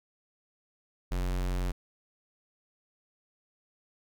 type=tone; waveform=square; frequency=45.31 Hz; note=F#1; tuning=36 cents flat; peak=-29 dBFS; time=1.11-1.72 s; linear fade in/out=10 ms; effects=none